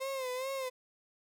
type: tone with vibrato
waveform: 35% pulse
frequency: 522 Hz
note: C5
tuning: 4 cents flat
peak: -33 dBFS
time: 0-0.7 s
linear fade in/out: 20 ms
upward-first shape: sine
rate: 2.4 Hz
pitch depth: 73 cents each way
effects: none